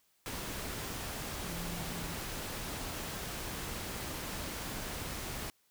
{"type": "tone in noise", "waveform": "sine", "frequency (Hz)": 170.9, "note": "F3", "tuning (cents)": -37, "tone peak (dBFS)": -43, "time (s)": [1.44, 2.14], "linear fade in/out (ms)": 0, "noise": "pink", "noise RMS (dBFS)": -40, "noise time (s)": [0.26, 5.5], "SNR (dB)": -6, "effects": ["white hiss -72 dBFS RMS until 5.7 s"]}